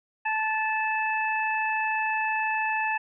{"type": "harmonic tone", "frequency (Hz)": 873, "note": "A5", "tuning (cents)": -14, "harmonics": [1, 2, 3], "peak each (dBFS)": [-27, -29, -30], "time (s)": [0.25, 2.98], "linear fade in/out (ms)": 10, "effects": []}